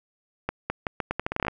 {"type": "accelerating click train", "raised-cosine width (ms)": 0.5, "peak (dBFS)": -11, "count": 14, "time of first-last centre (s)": [0.49, 1.482], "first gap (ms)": 210, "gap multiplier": 0.8, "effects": []}